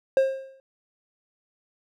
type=tone with exponential decay; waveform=triangle; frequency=534 Hz; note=C5; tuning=35 cents sharp; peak=-12 dBFS; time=0.17-0.6 s; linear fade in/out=1 ms; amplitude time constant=93 ms; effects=none